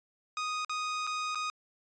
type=tone with dropouts; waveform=sawtooth; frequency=1244.5 Hz; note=D#6; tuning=in tune; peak=-28 dBFS; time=0.37-1.5 s; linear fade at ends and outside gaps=1 ms; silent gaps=0.648-0.695 / 1.068-1.073 / 1.348-1.355 s; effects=resampled to 16000 Hz